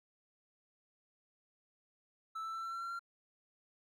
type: tone with pitch steps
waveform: triangle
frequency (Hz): 1316 / 1325.9 / 1335.9 / 1346 / 1356.1 / 1366.3 / 1376.6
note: E6 / E6 / E6 / E6 / E6 / F6 / F6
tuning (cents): -3 / +10 / +23 / +36 / +49 / -38 / -25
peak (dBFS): -37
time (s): 2.35-2.994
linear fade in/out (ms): 10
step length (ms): 92
effects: none